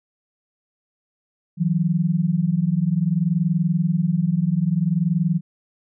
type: tone pair together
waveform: sine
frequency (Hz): 160 / 180.57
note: D#3 / F#3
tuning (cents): +49 / -42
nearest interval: major second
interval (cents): 209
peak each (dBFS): -20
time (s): 1.57-5.41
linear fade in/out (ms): 50
effects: none